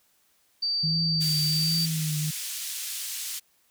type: tone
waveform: sine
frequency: 4634 Hz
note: D8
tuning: 24 cents flat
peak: -24 dBFS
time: 0.62-1.86 s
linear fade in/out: 10 ms
type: tone with vibrato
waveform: sine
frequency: 157.7 Hz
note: D#3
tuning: 24 cents sharp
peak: -26 dBFS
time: 0.83-2.31 s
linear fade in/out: 10 ms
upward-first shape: triangle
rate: 1.3 Hz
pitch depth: 77 cents each way
type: band-pass noise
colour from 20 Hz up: white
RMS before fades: -34 dBFS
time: 1.2-3.4 s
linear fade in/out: 20 ms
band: 2900 to 12000 Hz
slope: 12 dB/octave
effects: white hiss -66 dBFS RMS until 3.7 s